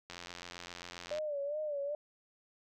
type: click train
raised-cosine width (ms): 0.2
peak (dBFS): -27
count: 96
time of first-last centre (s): 0.1-1.184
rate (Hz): 87.6
type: tone with vibrato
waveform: sine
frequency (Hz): 587.3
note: D5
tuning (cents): 0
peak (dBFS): -34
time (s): 1.11-1.95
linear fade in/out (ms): 2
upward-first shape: sine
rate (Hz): 2.5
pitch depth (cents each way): 86
effects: none